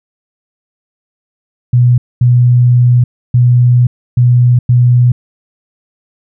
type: tone bursts at uneven times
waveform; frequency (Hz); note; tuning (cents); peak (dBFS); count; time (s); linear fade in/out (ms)
sine; 122.8; B2; -9; -4; 5; 1.73-1.98 / 2.21-3.04 / 3.34-3.87 / 4.17-4.59 / 4.69-5.12; 5
effects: none